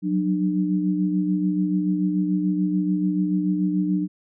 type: tone cluster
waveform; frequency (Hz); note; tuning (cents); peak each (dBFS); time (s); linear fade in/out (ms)
sine; 183.4 / 190.3 / 300.6; F#3 / F#3 / D4; -15 / +49 / +40; -22 / -29 / -23; 0.02-4.08; 50
effects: none